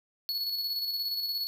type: tone with tremolo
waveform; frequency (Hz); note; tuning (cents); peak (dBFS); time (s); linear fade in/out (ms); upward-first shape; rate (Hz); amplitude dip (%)
square; 4391; C#8; -17; -29; 0.29-1.47; 0; square; 17; 35
effects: none